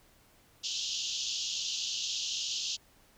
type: band-pass noise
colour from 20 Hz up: pink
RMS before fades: -35 dBFS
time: 0.63-2.77 s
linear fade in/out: 20 ms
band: 2800 to 6900 Hz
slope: 96 dB/octave
effects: pink hiss -63 dBFS RMS until 3.17 s